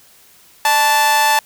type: tone with amplitude modulation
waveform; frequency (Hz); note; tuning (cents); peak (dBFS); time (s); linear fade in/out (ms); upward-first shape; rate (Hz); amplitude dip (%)
sawtooth; 878; A5; -4; -5; 0.65-1.39; 2; sine; 266; 55
effects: white hiss -48 dBFS RMS until 1.45 s